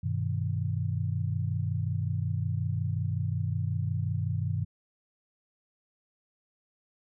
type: chord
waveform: sine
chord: G augmented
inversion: none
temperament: equal with one note detuned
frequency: 98 / 123.47 / 157.19 Hz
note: G2 / B2 / D#3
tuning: 0 / 0 / +18 cents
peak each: -30 / -32 / -33 dBFS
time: 0.03-4.65 s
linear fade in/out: 10 ms
effects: none